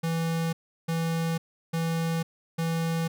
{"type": "tone bursts", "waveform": "square", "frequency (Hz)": 164.81, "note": "E3", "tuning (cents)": 0, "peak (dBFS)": -26, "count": 4, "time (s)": [0.03, 3.08], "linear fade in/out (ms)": 10, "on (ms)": 500, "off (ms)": 350, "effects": []}